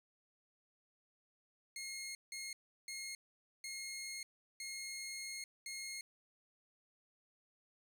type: tone bursts at uneven times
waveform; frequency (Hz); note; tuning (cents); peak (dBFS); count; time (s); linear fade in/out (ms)
15% pulse; 2151; C7; +47; -37; 6; 1.76-2.15 / 2.32-2.53 / 2.88-3.15 / 3.64-4.23 / 4.6-5.44 / 5.66-6.01; 2
effects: 12-bit